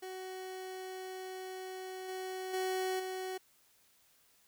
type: tone with level steps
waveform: 30% pulse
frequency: 374.2 Hz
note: F#4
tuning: 20 cents sharp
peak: -39 / -36 / -30 / -35 dBFS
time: 0.02-3.38 s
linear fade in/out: 10 ms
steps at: 2.08 / 2.53 / 2.99 s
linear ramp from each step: 10 ms
effects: white hiss -68 dBFS RMS until 4.47 s